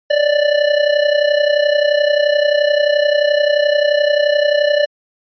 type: tone with amplitude modulation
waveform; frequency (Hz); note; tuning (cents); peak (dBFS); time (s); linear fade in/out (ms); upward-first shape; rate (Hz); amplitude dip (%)
square; 587.3; D5; 0; -9; 0.1-4.86; 10; sine; 31.5; 70
effects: resampled to 11025 Hz